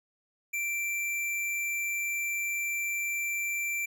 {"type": "tone", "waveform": "square", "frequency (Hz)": 2349, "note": "D7", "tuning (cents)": 0, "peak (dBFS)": -30, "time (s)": [0.53, 3.86], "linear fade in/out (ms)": 10, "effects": []}